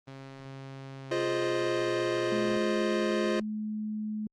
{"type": "tone with pitch glide", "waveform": "sawtooth", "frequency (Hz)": [135, 123.08], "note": ["C#3", "B2"], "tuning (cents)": [-45, -5], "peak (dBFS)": -37, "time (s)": [0.07, 2.58], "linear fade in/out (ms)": 10, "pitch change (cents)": -160, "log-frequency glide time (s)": [1.01, 1.86]}
{"type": "chord", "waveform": "square", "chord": "F minor seventh", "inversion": "none", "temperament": "equal", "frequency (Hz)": [349.2, 415.3, 523.3, 622.3], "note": ["F4", "Ab4", "C5", "Eb5"], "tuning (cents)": [0, 0, 0, 0], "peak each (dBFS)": [-31, -35, -35, -35], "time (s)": [1.11, 3.4], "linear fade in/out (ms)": 5}
{"type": "tone", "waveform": "sine", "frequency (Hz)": 213.8, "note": "A3", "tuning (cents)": -49, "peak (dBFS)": -31, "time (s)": [2.32, 4.27], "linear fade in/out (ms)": 2}
{"effects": ["low-pass 5000 Hz 12 dB/octave", "Opus 32 kbps"]}